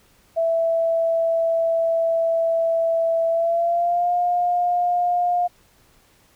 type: tone with pitch glide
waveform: sine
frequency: 661 to 708.4 Hz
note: E5 to F5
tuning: +5 to +24 cents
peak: -17 dBFS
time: 0.36-5.48 s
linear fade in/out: 20 ms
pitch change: +119 cents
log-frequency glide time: 3.28-4.12 s
effects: pink hiss -57 dBFS RMS until 6.35 s